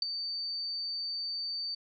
sine tone with ADSR envelope, 4586 Hz, D8, 42 cents flat, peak -23 dBFS, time 0.02-1.75 s, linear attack 3 ms, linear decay 11 ms, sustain -10 dB, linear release 8 ms, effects none

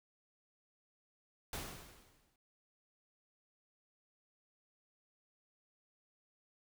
pink noise with exponential decay, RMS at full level -40 dBFS, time 1.53-2.36 s, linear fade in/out 2 ms, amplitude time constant 180 ms, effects none

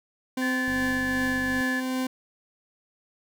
40% pulse tone with tremolo, 257.9 Hz, C4, 25 cents flat, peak -24 dBFS, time 0.37-2.07 s, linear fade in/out 5 ms, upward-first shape triangle, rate 2.6 Hz, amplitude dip 30%
sine tone with pitch glide, 1741 to 1730 Hz, A6 to A6, -19 to -30 cents, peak -27 dBFS, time 0.41-1.81 s, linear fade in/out 20 ms, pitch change -11 cents, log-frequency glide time 0.55-1.44 s
click train, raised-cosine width 5 ms, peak -29 dBFS, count 46, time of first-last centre 0.68-1.606 s, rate 48.6 Hz
effects none

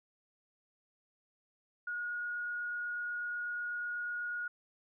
sine tone with frequency modulation, 1442 Hz, F#6, 45 cents flat, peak -35 dBFS, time 1.87-4.48 s, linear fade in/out 5 ms, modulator 28.1 Hz, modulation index 0.46, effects none

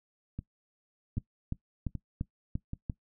two click trains, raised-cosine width 5 ms, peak -24 / -20 dBFS, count 4 / 6, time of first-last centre 0.39-2.734 / 1.18-2.898 s, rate 1.28 / 2.91 Hz, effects noise-tail reverb RT60 0.1 s tail -19 dB re dry

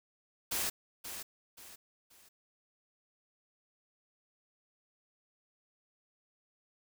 white noise with echo, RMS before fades -34 dBFS, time 0.51-0.7 s, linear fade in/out 10 ms, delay 530 ms, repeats 3, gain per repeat -9 dB, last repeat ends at 2.29 s, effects none

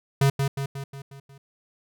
square tone with echo, 137.9 Hz, C#3, 9 cents flat, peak -17 dBFS, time 0.21-0.3 s, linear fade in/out 5 ms, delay 180 ms, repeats 6, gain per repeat -5 dB, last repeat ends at 1.38 s, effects none

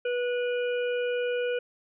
harmonic tone, 488.8 Hz, B4, 18 cents flat, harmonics 1 / 3 / 5 / 6, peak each -26 / -36 / -40 / -42 dBFS, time 0.05-1.59 s, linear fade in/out 5 ms, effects none

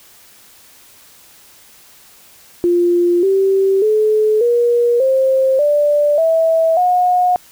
sine tone with pitch steps, 349.2 / 387.5 / 429.9 / 477 / 529.3 / 587.3 / 651.6 / 723 Hz, F4 / G4 / A4 / A#4 / C5 / D5 / E5 / F#5, 0 / -20 / -40 / +40 / +20 / 0 / -20 / -40 cents, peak -10 dBFS, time 2.64-7.36 s, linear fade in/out 0 ms, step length 590 ms, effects white hiss -45 dBFS RMS until 7.51 s

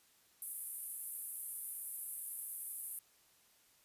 white band-pass noise, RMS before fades -45 dBFS, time 0.42-2.99 s, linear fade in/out 2 ms, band 9500 to 13000 Hz, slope 48 dB/octave, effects white hiss -69 dBFS RMS until 3.84 s + resampled to 32000 Hz

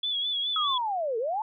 sine tone with vibrato, 3400 Hz, G#7, 40 cents sharp, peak -26 dBFS, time 0.03-0.78 s, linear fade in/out 5 ms, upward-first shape sine, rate 4.8 Hz, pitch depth 58 cents each way
sine linear two-way sweep, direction down then up, 1294 to 432.4 to 901 Hz, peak -26 dBFS, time 0.56-1.42 s, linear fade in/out 2 ms, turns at 1.18 s
effects none

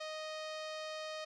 sawtooth tone with low-pass filter, 622.3 Hz, D#5, in tune, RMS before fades -43 dBFS, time 0-1.25 s, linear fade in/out 10 ms, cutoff 4800 Hz, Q 1.8, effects none

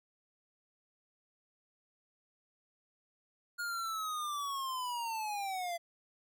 square linear sweep, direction down, 1434 to 674 Hz, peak -36 dBFS, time 3.58-5.78 s, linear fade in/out 20 ms, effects none

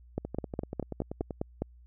two click trains, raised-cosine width 2 ms, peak -17 / -22 dBFS, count 8 / 12, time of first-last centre 0.18-1.62 / 0.25-1.308 s, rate 4.86 / 10.4 Hz, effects added 60 Hz sine -52 dBFS peak until 1.86 s

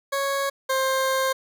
20% pulse tone pair in turn, 553 / 528.6 Hz, C#5 / C5, -4 / +18 cents, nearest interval minor second, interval 78 cents, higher first, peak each -18 / -16 dBFS, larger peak second, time 0.12-0.5 / 0.69-1.33 s, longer second, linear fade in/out 10 ms, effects none

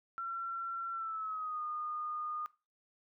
sine tone with pitch glide, 1358 to 1223.9 Hz, F6 to D#6, -49 to -29 cents, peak -36 dBFS, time 0.18-2.46 s, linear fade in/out 0 ms, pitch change -180 cents, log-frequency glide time 0.91-1.63 s, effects noise-tail reverb RT60 0.3 s tail -19 dB re dry

